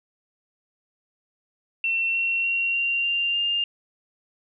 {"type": "tone with pitch steps", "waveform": "sine", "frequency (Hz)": [2704, 2724, 2745, 2766, 2786, 2807], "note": ["E7", "F7", "F7", "F7", "F7", "F7"], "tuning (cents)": [43, -44, -31, -17, -5, 8], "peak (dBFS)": -21, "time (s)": [1.84, 3.64], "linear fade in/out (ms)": 2, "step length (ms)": 300, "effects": []}